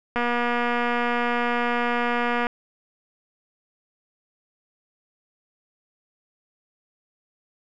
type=click train; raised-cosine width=0.5 ms; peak=-10 dBFS; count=555; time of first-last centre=0.16-2.468 s; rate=240 Hz; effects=none